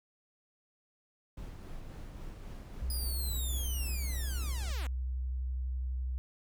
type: noise with tremolo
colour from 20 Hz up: brown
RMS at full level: -43 dBFS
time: 1.37-4.72 s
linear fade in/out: 5 ms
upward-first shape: triangle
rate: 3.7 Hz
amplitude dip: 30%
type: tone with vibrato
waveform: sine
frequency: 63.5 Hz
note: B1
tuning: 49 cents sharp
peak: -32 dBFS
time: 2.82-6.18 s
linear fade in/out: 0 ms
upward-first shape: sine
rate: 12 Hz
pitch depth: 21 cents each way
type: linear sweep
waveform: 5% pulse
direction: down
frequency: 4988 to 220 Hz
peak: -31 dBFS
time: 2.9-4.87 s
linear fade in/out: 2 ms
effects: none